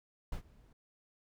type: noise with ADSR envelope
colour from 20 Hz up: brown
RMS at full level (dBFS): -37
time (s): 0.32-0.73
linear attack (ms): 5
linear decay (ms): 92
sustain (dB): -24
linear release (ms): 6
effects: none